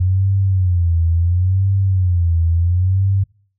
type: tone with vibrato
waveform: sine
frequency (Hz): 90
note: F#2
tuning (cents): -47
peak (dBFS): -12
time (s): 0-3.24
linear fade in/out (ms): 10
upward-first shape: sine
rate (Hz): 0.72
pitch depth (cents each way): 140
effects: noise-tail reverb RT60 0.5 s tail -26 dB re dry